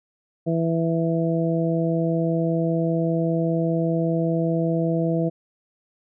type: harmonic tone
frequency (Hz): 165.1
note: E3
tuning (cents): +3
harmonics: 1 / 2 / 3 / 4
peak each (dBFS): -22 / -25 / -27 / -28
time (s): 0.46-5.3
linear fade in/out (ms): 20
effects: none